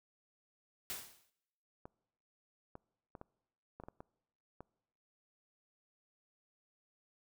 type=noise with exponential decay; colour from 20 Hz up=white; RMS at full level=-39 dBFS; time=0.9-1.3 s; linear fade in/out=0 ms; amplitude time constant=85 ms
type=clicks; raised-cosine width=1 ms; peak=-34 dBFS; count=9; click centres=1.855 / 2.754 / 3.152 / 3.214 / 3.8 / 3.837 / 3.885 / 4.005 / 4.606 s
effects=noise-tail reverb RT60 1.0 s tail -25 dB re dry